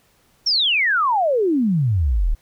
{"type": "exponential sweep", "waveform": "sine", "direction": "down", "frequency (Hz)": [5660, 33.26], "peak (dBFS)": -15, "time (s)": [0.46, 2.35], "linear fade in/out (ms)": 10, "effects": ["pink hiss -59 dBFS RMS until 2.41 s"]}